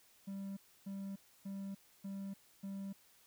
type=tone bursts; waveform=triangle; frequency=196 Hz; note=G3; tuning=in tune; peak=-39 dBFS; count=5; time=0.27-2.93 s; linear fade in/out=10 ms; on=300 ms; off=290 ms; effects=white hiss -67 dBFS RMS until 3.26 s